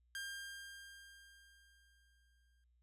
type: tone with exponential decay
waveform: sawtooth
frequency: 1600 Hz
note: G6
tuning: 35 cents sharp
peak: -38 dBFS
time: 0.15-2.64 s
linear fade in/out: 1 ms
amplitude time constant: 540 ms
effects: added 60 Hz sine -70 dBFS peak until 2.82 s + resampled to 32000 Hz

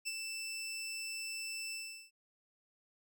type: tone with ADSR envelope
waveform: 20% pulse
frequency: 2655 Hz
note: E7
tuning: 12 cents sharp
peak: -30 dBFS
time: 0.05-2.11 s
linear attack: 27 ms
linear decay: 33 ms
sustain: -5 dB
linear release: 380 ms
effects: none

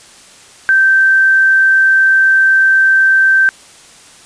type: tone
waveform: sine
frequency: 1558 Hz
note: G6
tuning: 11 cents flat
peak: -6 dBFS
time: 0.69-3.49 s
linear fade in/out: 0 ms
effects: white hiss -40 dBFS RMS until 4.25 s + resampled to 22050 Hz

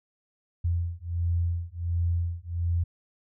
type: beating tone pair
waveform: sine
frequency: 85 / 86.4 Hz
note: F2 / F2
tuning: -46 / -18 cents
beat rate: 1.4 Hz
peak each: -28 dBFS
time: 0.64-2.84 s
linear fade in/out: 10 ms
effects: none

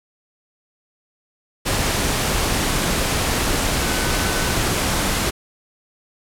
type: tone in noise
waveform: sine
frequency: 1509 Hz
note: F#6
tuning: 34 cents sharp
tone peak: -30 dBFS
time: 3.8-4.54 s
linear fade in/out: 20 ms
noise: pink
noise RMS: -20 dBFS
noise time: 1.65-5.31 s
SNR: -13 dB
effects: low-pass 12000 Hz 12 dB/octave

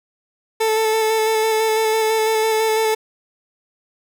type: tone with vibrato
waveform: 30% pulse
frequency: 440 Hz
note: A4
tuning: in tune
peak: -13 dBFS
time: 0.6-2.95 s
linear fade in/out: 10 ms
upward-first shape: square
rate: 6 Hz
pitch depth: 15 cents each way
effects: none

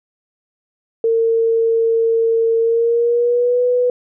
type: tone with pitch glide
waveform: sine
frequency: 455.3 to 493.6 Hz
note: A#4 to B4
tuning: -41 to -1 cents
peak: -12 dBFS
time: 1.04-3.9 s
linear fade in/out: 2 ms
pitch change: +140 cents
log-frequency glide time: 2.59-3.62 s
effects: none

